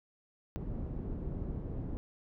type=low-pass noise; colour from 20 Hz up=pink; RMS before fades=-38 dBFS; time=0.56-1.97 s; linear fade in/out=0 ms; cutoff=320 Hz; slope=12 dB/octave; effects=none